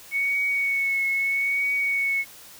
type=tone with vibrato; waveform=sine; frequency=2217 Hz; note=C#7; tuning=in tune; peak=-21 dBFS; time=0.11-2.25 s; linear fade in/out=50 ms; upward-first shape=triangle; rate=0.78 Hz; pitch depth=28 cents each way; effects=white hiss -46 dBFS RMS until 2.59 s